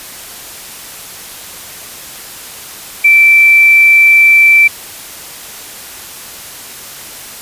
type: tone with hard clipping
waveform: triangle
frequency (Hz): 2334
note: D7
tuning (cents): -11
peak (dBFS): -3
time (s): 3.04-4.68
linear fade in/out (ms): 10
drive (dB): 3
effects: white hiss -29 dBFS RMS until 7.41 s + resampled to 32000 Hz